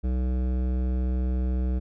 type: tone with hard clipping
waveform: sine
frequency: 63 Hz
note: B1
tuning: 35 cents sharp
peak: -25 dBFS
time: 0.03-1.8 s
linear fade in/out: 20 ms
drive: 14 dB
effects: none